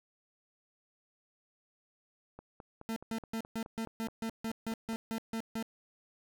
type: click train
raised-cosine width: 1 ms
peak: -33 dBFS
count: 13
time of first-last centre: 2.39-4.932 s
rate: 4.72 Hz
type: tone bursts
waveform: 40% pulse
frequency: 224.8 Hz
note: A3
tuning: 37 cents sharp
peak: -33 dBFS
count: 13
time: 2.89-5.626 s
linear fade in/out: 0 ms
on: 72 ms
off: 150 ms
effects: none